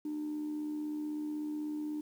sine tone with amplitude modulation, 301.4 Hz, D4, 45 cents sharp, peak -31 dBFS, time 0.05-2.01 s, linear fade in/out 5 ms, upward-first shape sine, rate 76.1 Hz, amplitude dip 45%, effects tanh soft clip ceiling -31 dBFS + 10-bit

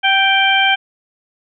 harmonic tone with a mistuned harmonic, 784 Hz, G5, in tune, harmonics 1 / 2 / 3 / 4, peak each -16 / -16 / -16 / -16 dBFS, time 0.03-0.76 s, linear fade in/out 20 ms, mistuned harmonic 1, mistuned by -18 cents, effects none

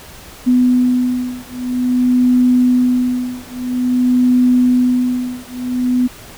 sine beating tone pair, 249.4 / 249.9 Hz, B3 / B3, +17 / +21 cents, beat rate 0.5 Hz, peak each -14 dBFS, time 0.46-6.08 s, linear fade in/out 20 ms, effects pink hiss -37 dBFS RMS until 6.37 s

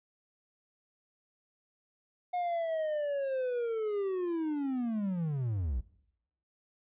triangle linear sweep, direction down, 722 to 53 Hz, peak -28 dBFS, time 2.33-5.81 s, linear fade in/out 10 ms, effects noise-tail reverb RT60 0.8 s tail -20 dB re dry + resampled to 8000 Hz

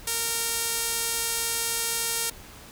sawtooth tone with band-pass filter, 461.9 Hz, A#4, 16 cents flat, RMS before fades -28 dBFS, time 0.07-2.3 s, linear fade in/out 5 ms, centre 10000 Hz, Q 0.9, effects pink hiss -46 dBFS RMS until 2.71 s

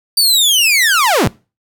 sawtooth linear sweep, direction down, 4669 to 62.7 Hz, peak -6 dBFS, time 0.17-1.28 s, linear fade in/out 5 ms, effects noise-tail reverb RT60 0.3 s tail -22 dB re dry

